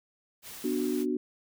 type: noise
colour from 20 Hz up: white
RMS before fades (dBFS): -44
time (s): 0.42-1.06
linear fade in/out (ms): 50
type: chord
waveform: sine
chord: B minor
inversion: none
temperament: just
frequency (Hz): 246.9 / 296.3 / 370.4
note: B3 / D4 / F#4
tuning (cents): 0 / +15 / +2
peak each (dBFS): -31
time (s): 0.64-1.17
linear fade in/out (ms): 5
effects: none